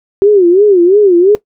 sine tone with vibrato, 380 Hz, F#4, 46 cents sharp, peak -3 dBFS, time 0.22-1.35 s, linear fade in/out 0 ms, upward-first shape sine, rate 2.9 Hz, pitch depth 180 cents each way, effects noise-tail reverb RT60 0.1 s tail -18 dB re dry

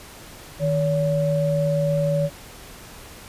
sine tone pair together, 155.56 / 568.3 Hz, D#3 / C#5, 0 / +43 cents, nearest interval octave + minor seventh, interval 2243 cents, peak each -21 dBFS, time 0.59-2.3 s, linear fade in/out 50 ms, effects pink hiss -42 dBFS RMS until 3.28 s + resampled to 32000 Hz

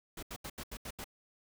pink noise bursts, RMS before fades -43 dBFS, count 7, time 0.17-1.043 s, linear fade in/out 5 ms, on 57 ms, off 79 ms, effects none

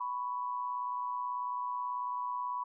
sine tone pair together, 990.4 / 1108.7 Hz, B5 / C#6, +5 / 0 cents, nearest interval major second, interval 195 cents, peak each -34 / -40 dBFS, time 0-2.64 s, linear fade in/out 10 ms, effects none

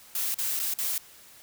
blue noise with dropouts, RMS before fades -29 dBFS, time 0.15-0.98 s, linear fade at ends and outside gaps 2 ms, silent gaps 0.344-0.386 / 0.593-0.598 / 0.739-0.786 s, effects white hiss -52 dBFS RMS until 1.42 s

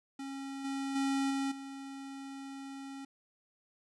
square tone with level steps, 272.9 Hz, C#4, 27 cents flat, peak -40 / -35 / -30 / -32 / -43 dBFS, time 0.19-3.05 s, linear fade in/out 5 ms, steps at 0.64 / 0.95 / 1.3 / 1.51 s, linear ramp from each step 10 ms, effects resampled to 24000 Hz + 12-bit

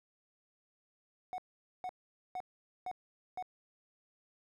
triangle tone bursts, 736 Hz, F#5, 9 cents flat, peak -35 dBFS, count 5, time 1.33-3.425 s, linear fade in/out 0 ms, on 51 ms, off 460 ms, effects none

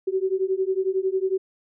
sine beating tone pair, 374.5 / 385.5 Hz, F#4 / G4, +21 / -29 cents, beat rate 11 Hz, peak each -24 dBFS, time 0.07-1.38 s, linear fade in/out 10 ms, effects none

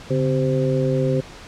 harmonic tone with a mistuned harmonic, 130 Hz, C3, 11 cents flat, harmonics 1 / 2 / 3 / 4, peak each -20 / -25 / -24 / -23 dBFS, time 0.1-1.21 s, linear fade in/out 10 ms, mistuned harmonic 1, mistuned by +140 cents, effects pink hiss -40 dBFS RMS until 1.47 s + low-pass 6000 Hz 12 dB/octave

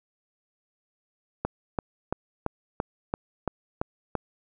click train, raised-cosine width 1 ms, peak -12 dBFS, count 9, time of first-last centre 1.45-4.153 s, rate 2.96 Hz, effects none

